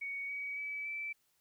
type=tone with pitch steps; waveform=sine; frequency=2235 / 2264 / 2293 / 2322 Hz; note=C#7 / C#7 / D7 / D7; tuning=+14 / +36 / -42 / -20 cents; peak=-37 dBFS; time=0.01-1.13 s; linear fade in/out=10 ms; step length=280 ms; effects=white hiss -75 dBFS RMS until 1.4 s